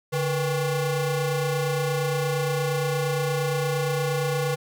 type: ring-modulated tone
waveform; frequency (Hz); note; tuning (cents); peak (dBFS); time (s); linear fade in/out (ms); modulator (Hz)
40% pulse; 317.4; D#4; +35; -19; 0.12-4.56; 20; 173
effects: none